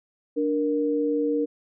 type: tone pair together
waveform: sine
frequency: 293.7 / 468.2 Hz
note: D4 / A#4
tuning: 0 / +8 cents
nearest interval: minor sixth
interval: 808 cents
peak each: -24 dBFS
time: 0.36-1.46 s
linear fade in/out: 20 ms
effects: none